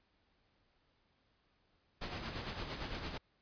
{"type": "noise with tremolo", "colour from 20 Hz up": "pink", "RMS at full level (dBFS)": -40, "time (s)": [2.01, 3.18], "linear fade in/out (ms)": 10, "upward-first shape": "sine", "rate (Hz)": 8.8, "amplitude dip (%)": 50, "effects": ["pink hiss -75 dBFS RMS until 3.41 s", "resampled to 11025 Hz"]}